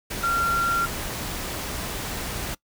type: tone in noise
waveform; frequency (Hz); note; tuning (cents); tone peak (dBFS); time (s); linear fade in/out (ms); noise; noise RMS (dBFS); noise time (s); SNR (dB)
sine; 1377; F6; -25; -20; 0.23-0.86; 10; pink; -31; 0.1-2.55; +8
effects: noise-tail reverb RT60 0.1 s tail -22 dB re dry